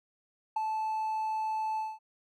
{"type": "tone with ADSR envelope", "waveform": "triangle", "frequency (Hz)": 873, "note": "A5", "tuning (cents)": -14, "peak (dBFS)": -21, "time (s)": [0.56, 1.99], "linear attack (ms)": 8, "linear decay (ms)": 13, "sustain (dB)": -6, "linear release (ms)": 210, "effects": ["tanh soft clip ceiling -23 dBFS"]}